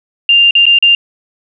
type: tone with dropouts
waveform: sine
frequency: 2794 Hz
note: F7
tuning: in tune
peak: -4 dBFS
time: 0.29-0.95 s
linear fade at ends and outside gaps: 2 ms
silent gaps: 0.509-0.552 / 0.656-0.665 / 0.787-0.825 s
effects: none